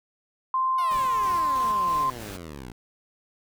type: tone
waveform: sine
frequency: 1044 Hz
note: C6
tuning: 4 cents flat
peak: -21 dBFS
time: 0.54-2.1 s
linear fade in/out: 2 ms
type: exponential sweep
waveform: 10% pulse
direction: down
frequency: 739 to 57.3 Hz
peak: -29 dBFS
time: 0.78-2.72 s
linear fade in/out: 5 ms
type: noise with tremolo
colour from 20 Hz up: pink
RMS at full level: -40 dBFS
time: 0.91-2.37 s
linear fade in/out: 0 ms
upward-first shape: square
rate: 3.1 Hz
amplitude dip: 35%
effects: none